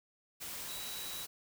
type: tone in noise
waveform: sine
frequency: 3900 Hz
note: B7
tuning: 23 cents flat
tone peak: -45 dBFS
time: 0.68-1.25 s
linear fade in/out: 20 ms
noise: white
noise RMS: -43 dBFS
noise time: 0.4-1.27 s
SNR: -5 dB
effects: none